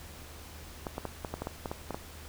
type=clicks; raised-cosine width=1 ms; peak=-20 dBFS; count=11; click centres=0.868 / 0.981 / 1.053 / 1.248 / 1.34 / 1.42 / 1.471 / 1.658 / 1.715 / 1.907 / 1.945 s; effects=added 77 Hz sine -49 dBFS peak until 2.28 s + pink hiss -49 dBFS RMS until 2.28 s